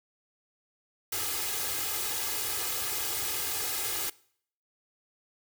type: noise with comb filter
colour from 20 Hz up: white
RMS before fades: -32 dBFS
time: 1.12-4.1 s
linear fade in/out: 5 ms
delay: 2.4 ms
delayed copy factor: +0.95
effects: noise-tail reverb RT60 0.6 s tail -22 dB re dry + high-pass 60 Hz 12 dB/octave